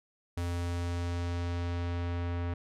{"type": "tone with low-pass filter sweep", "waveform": "square", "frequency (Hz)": 86.8, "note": "F2", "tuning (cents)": -10, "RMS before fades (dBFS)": -33, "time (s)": [0.37, 2.54], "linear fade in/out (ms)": 5, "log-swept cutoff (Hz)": [12000, 2300], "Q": 0.8, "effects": []}